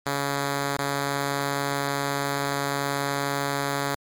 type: tone with dropouts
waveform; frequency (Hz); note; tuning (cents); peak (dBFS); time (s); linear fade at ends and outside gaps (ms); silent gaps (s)
5% pulse; 140.6; C#3; +25; -13; 0.06-3.95; 2; 0.767-0.786
effects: MP3 96 kbps